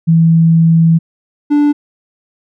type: tone pair in turn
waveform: sine / triangle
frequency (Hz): 164.3 / 292.7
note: E3 / D4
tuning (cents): -5 / -6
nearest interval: minor seventh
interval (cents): 999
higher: second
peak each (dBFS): -5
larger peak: neither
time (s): 0.07-0.99 / 1.5-1.73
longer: first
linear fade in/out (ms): 20
effects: none